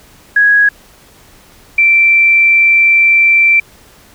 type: tone pair in turn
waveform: sine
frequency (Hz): 1661.2 / 2344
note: G#6 / D7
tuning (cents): 0 / -4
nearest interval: tritone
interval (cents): 596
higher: second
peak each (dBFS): -5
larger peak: neither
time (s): 0.36-0.69 / 1.78-3.6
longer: second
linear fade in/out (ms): 5
effects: pink hiss -43 dBFS RMS until 4.14 s